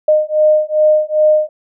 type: beating tone pair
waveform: sine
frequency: 612 / 614.5 Hz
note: D#5 / D#5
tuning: -29 / -22 cents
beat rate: 2.5 Hz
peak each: -12 dBFS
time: 0.08-1.49 s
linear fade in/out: 5 ms
effects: none